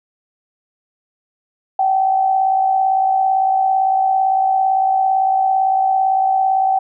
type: tone with amplitude modulation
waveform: sine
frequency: 767 Hz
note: G5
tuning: 38 cents flat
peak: -10 dBFS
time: 1.79-6.79 s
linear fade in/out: 5 ms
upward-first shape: sine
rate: 57.8 Hz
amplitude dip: 50%
effects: none